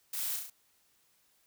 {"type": "noise with echo", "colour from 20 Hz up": "blue", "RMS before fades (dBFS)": -37, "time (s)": [0.13, 0.36], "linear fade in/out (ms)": 5, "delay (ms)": 35, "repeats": 4, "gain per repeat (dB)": -3, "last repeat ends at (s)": 0.5, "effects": ["white hiss -70 dBFS RMS until 1.46 s"]}